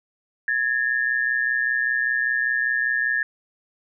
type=tone pair together; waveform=sine; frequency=1674.9 / 1800 Hz; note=G#6 / A6; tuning=+14 / +39 cents; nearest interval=minor second; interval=125 cents; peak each=-22 / -23 dBFS; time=0.48-3.23 s; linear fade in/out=2 ms; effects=none